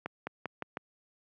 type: accelerating click train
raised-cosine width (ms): 0.5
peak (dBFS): -20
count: 5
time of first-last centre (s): 0.06-0.771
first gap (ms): 210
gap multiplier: 0.89
effects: high-pass 150 Hz 12 dB/octave